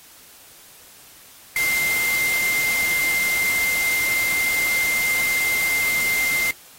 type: tone in noise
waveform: sine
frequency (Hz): 2093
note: C7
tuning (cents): 0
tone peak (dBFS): -19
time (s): 1.56-6.51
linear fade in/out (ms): 2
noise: white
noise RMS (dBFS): -27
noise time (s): 1.56-6.51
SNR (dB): +5
effects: white hiss -47 dBFS RMS until 6.78 s + AAC 48 kbps